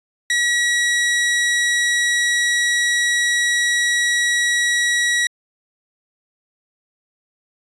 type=tone; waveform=sawtooth; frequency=1920 Hz; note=B6; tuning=49 cents flat; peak=-12 dBFS; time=0.3-5.27 s; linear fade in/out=2 ms; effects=resampled to 24000 Hz